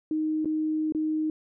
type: tone with dropouts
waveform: sine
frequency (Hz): 311.1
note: D#4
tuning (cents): 0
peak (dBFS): -24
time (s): 0.11-1.3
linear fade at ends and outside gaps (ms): 2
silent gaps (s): 0.447-0.456 / 0.923-0.948
effects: none